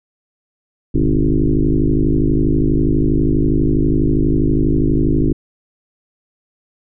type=tone with frequency modulation; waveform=sine; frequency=142.1 Hz; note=C#3; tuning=43 cents sharp; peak=-11 dBFS; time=0.94-5.33 s; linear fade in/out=10 ms; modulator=52.3 Hz; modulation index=4.1; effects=none